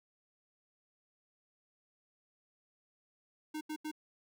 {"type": "tone bursts", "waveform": "square", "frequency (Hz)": 307.5, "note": "D#4", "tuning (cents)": -20, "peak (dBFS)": -38, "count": 3, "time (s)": [3.54, 3.915], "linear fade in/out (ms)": 10, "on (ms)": 71, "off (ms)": 81, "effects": []}